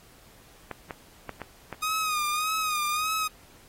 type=clicks; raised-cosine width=0.5 ms; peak=-20 dBFS; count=5; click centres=0.713 / 0.908 / 1.293 / 1.417 / 1.727 s
type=tone with vibrato; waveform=sawtooth; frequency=1241 Hz; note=D#6; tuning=5 cents flat; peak=-22 dBFS; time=1.82-3.28 s; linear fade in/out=10 ms; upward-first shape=sine; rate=1.7 Hz; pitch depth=63 cents each way
effects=pink hiss -55 dBFS RMS until 3.68 s + AAC 48 kbps